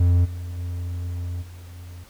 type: tone with level steps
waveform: triangle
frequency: 87.8 Hz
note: F2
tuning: 10 cents sharp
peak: -12 / -27 / -24 / -36 / -34 dBFS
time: 0-2.04 s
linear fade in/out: 5 ms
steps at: 0.24 / 0.57 / 1.41 / 1.75 s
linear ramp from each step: 20 ms
effects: pink hiss -51 dBFS RMS until 2.09 s